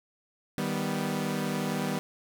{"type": "chord", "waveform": "sawtooth", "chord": "Eb augmented", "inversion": "none", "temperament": "equal with one note detuned", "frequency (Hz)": [156.56, 196, 246.9], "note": ["Eb3", "G3", "B3"], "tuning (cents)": [11, 0, 0], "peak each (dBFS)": [-30, -28, -29], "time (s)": [0.58, 1.99], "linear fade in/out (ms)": 0, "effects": ["9-bit"]}